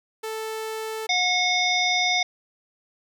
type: tone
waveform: sawtooth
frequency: 440 Hz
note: A4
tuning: in tune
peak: -25 dBFS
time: 0.23-1.07 s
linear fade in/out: 10 ms
type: harmonic tone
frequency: 725 Hz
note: F#5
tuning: 35 cents flat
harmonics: 1 / 3 / 5 / 7 / 8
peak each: -26 / -23 / -25 / -29 / -33 dBFS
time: 1.09-2.23 s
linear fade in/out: 5 ms
effects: none